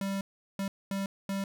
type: tone bursts at uneven times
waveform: square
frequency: 196 Hz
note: G3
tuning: in tune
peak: -31 dBFS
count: 4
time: 0.01-0.21 / 0.59-0.68 / 0.91-1.06 / 1.29-1.44 s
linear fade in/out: 2 ms
effects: none